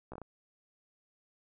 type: slowing click train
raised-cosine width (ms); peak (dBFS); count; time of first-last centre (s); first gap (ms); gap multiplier
1; -30; 5; 0.12-0.217; 15; 1.33
effects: none